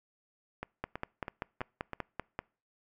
two click trains, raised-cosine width 0.5 ms, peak -19 / -22 dBFS, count 9 / 5, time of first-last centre 0.84-2.39 / 0.63-1.933 s, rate 5.16 / 3.07 Hz, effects noise-tail reverb RT60 0.4 s tail -26 dB re dry

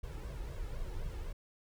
brown noise with flanger, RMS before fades -40 dBFS, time 0.03-1.33 s, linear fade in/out 10 ms, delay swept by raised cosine 1.8 to 2.35 ms, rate 3.9 Hz, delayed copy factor +0.65, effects none

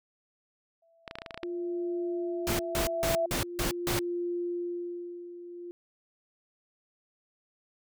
sine tone with exponential growth, 664 Hz, E5, 12 cents sharp, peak -24 dBFS, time 0.82-3.26 s, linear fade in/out 5 ms, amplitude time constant 530 ms
clicks, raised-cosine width 0.3 ms, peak -21 dBFS, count 10, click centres 1.078 / 1.111 / 1.155 / 1.186 / 1.219 / 1.262 / 1.308 / 1.344 / 1.376 / 1.433 s
sine tone with tremolo, 349.2 Hz, F4, in tune, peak -29 dBFS, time 1.43-5.71 s, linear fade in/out 0 ms, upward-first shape sine, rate 0.44 Hz, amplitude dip 75%
pink noise bursts, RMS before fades -30 dBFS, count 6, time 2.47-3.99 s, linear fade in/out 0 ms, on 120 ms, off 160 ms
effects none

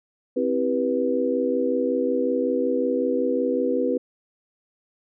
sine chord, C major seventh, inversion none, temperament just, 261.6 / 327 / 392.4 / 490.5 Hz, C4 / E4 / G4 / B4, 0 / -14 / +2 / -12 cents, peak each -25 / -29 / -28 / -23 dBFS, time 0.36-3.98 s, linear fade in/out 10 ms, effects none

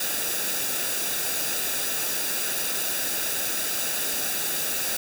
white noise with comb filter, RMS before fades -27 dBFS, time 0-4.97 s, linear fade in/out 5 ms, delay 0.94 ms, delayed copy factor -0.6, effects none

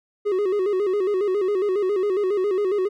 triangle tone with vibrato, 392 Hz, G4, in tune, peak -17 dBFS, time 0.25-2.89 s, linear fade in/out 20 ms, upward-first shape square, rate 7.3 Hz, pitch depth 94 cents each way, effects none

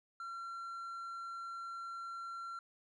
triangle tone, 1365 Hz, F6, 40 cents flat, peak -40 dBFS, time 0.2-2.59 s, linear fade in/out 2 ms, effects resampled to 22050 Hz

